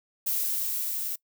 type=noise with level ramp; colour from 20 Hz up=violet; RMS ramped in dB=-27 to -32 dBFS; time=0.26-1.16 s; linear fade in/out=10 ms; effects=noise-tail reverb RT60 0.1 s tail -23 dB re dry